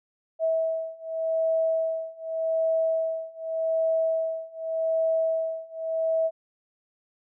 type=beating tone pair; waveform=sine; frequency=648 / 648.85 Hz; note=E5 / E5; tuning=-30 / -28 cents; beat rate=0.85 Hz; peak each=-27 / -26 dBFS; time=0.39-6.31 s; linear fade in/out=50 ms; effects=none